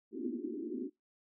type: band-pass noise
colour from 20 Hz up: pink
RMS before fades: -39 dBFS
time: 0.11-0.9 s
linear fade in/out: 50 ms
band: 230 to 390 Hz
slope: 96 dB/octave
effects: noise-tail reverb RT60 0.2 s tail -26 dB re dry